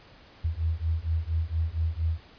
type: beating tone pair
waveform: sine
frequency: 79.1 / 83.4 Hz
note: D#2 / E2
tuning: +29 / +21 cents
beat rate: 4.3 Hz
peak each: -28 dBFS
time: 0.44-2.2 s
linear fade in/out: 10 ms
effects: pink hiss -53 dBFS RMS until 2.38 s + resampled to 11025 Hz